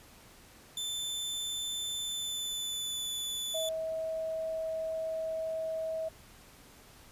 sawtooth tone with pitch glide, 3533 to 3478 Hz, A7 to A7, +6 to -21 cents, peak -31 dBFS, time 0.77-3.69 s, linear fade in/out 2 ms, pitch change -27 cents, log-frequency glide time 1.99-3.12 s
sine tone, 643 Hz, E5, 43 cents flat, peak -32 dBFS, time 3.54-6.09 s, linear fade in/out 10 ms
effects pink hiss -56 dBFS RMS until 7.11 s + resampled to 32000 Hz

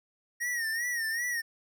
square tone with vibrato, 1864.7 Hz, A#6, in tune, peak -30 dBFS, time 0.4-1.42 s, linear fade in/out 20 ms, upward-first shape sine, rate 2.6 Hz, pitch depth 90 cents each way, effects none

